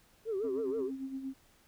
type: tone with vibrato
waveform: sine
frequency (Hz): 415.8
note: G#4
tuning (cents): +2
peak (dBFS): -30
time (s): 0.25-0.91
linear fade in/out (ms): 50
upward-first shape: sine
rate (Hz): 6.3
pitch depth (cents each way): 170
type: tone with tremolo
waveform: sine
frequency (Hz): 267.2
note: C4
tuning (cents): +36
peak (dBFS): -34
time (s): 0.43-1.34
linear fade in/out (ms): 20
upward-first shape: sine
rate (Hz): 8.6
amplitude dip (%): 60
effects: tanh soft clip ceiling -27 dBFS + pink hiss -65 dBFS RMS until 1.67 s